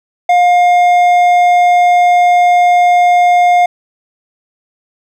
triangle tone with hard clipping, 710 Hz, F5, 28 cents sharp, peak -7 dBFS, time 0.29-3.66 s, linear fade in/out 5 ms, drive 10 dB, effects none

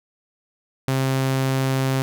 sawtooth tone, 133.1 Hz, C3, 30 cents sharp, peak -15 dBFS, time 0.88-2.02 s, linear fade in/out 0 ms, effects none

